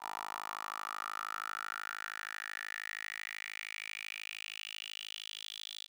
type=tone with high-pass filter sweep; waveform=10% pulse; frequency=52.9 Hz; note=G#1; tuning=33 cents sharp; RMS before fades=-43 dBFS; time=0-5.88 s; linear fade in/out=50 ms; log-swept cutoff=960 to 3600 Hz; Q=5.7; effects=none